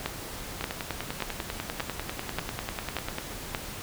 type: two click trains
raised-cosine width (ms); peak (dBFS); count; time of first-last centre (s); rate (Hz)
0.3; -15 / -12; 27 / 7; 0.61-3.184 / 0.06-3.548; 10.1 / 1.72
effects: pink hiss -39 dBFS RMS until 3.82 s